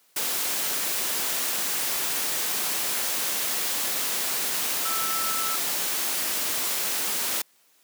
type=tone in noise; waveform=sine; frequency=1318.5 Hz; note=E6; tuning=in tune; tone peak=-30 dBFS; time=4.85-5.56 s; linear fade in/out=5 ms; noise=white; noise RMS=-27 dBFS; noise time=0.16-7.42 s; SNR=-6 dB; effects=white hiss -62 dBFS RMS until 7.83 s + high-pass 200 Hz 12 dB/octave